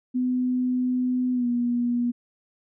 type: tone with pitch glide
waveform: sine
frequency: 251.6 to 241.1 Hz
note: B3 to B3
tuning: +32 to -41 cents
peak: -21 dBFS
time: 0.14-2.12 s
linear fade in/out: 20 ms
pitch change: -73 cents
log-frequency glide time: 1.33-1.47 s
effects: none